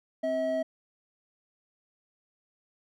triangle tone pair together, 263 / 642.4 Hz, C4 / E5, +9 / -45 cents, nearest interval octave + minor third, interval 1546 cents, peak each -32 / -25 dBFS, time 0.23-0.63 s, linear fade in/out 10 ms, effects none

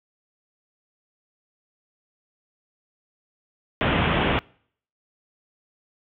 pink low-pass noise, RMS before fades -21 dBFS, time 3.81-4.39 s, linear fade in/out 0 ms, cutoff 3400 Hz, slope 96 dB/octave, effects noise-tail reverb RT60 0.6 s tail -26 dB re dry + high-pass 60 Hz 12 dB/octave

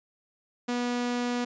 sawtooth tone, 243.4 Hz, B3, 25 cents flat, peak -23 dBFS, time 0.68-1.45 s, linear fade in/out 10 ms, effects resampled to 16000 Hz

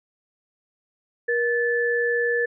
sine tone pair together, 475.6 / 1743.5 Hz, A#4 / A6, +35 / -16 cents, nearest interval octave + minor seventh, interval 2249 cents, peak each -22 / -23 dBFS, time 1.28-2.46 s, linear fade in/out 10 ms, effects none

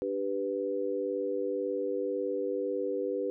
sine chord, G major, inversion second, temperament equal, 293.7 / 392 / 493.9 Hz, D4 / G4 / B4, 0 / 0 / 0 cents, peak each -37 / -33 / -32 dBFS, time 0.02-3.3 s, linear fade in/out 0 ms, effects none

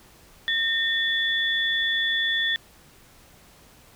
sine tone pair together, 1825 / 3447 Hz, A#6 / A7, -37 / -36 cents, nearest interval major seventh, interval 1101 cents, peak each -24 dBFS, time 0.48-2.56 s, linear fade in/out 0 ms, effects pink hiss -53 dBFS RMS until 3.95 s

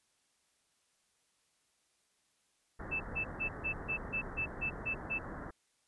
pink low-pass noise, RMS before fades -44 dBFS, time 2.79-5.51 s, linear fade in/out 10 ms, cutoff 1900 Hz, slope 96 dB/octave
sine tone bursts, 2637 Hz, E7, in tune, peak -32 dBFS, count 10, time 2.91-5.19 s, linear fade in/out 20 ms, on 93 ms, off 150 ms
effects white hiss -75 dBFS RMS until 5.87 s + resampled to 24000 Hz

